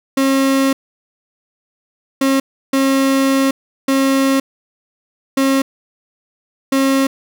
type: tone bursts at uneven times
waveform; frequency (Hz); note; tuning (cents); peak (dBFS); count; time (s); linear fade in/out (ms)
35% pulse; 270; C#4; -45; -10; 6; 0.17-0.73 / 2.21-2.4 / 2.73-3.51 / 3.88-4.4 / 5.37-5.62 / 6.72-7.07; 5
effects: none